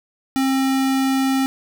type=tone; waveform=square; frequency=266.9 Hz; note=C4; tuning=35 cents sharp; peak=-17 dBFS; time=0.36-1.46 s; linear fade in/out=0 ms; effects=none